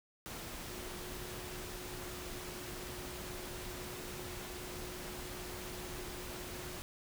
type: tone in noise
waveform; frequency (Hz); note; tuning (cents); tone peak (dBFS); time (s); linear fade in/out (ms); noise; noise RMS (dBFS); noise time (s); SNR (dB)
sine; 361.6; F#4; -40; -49; 0.69-6.79; 0; pink; -45; 0.26-6.82; -7
effects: none